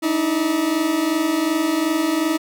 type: tone pair together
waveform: 40% pulse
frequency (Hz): 298.1 / 320.8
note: D4 / E4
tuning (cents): +26 / -47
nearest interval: minor second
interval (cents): 127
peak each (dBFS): -23 / -18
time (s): 0.02-2.38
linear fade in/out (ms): 20
effects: none